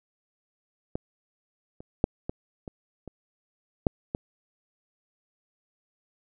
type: clicks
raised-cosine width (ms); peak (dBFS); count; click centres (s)
2; -16 / -29 / -6 / -17 / -24 / -26 / -7 / -15; 8; 0.955 / 1.805 / 2.041 / 2.295 / 2.678 / 3.077 / 3.868 / 4.149
effects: none